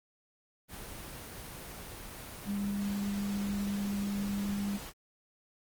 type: tone in noise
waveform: sine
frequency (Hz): 201.4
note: G3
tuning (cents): +47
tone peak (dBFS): -31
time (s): 2.45-4.8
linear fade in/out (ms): 50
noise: pink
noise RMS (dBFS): -44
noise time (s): 0.68-4.93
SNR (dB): +10
effects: Opus 24 kbps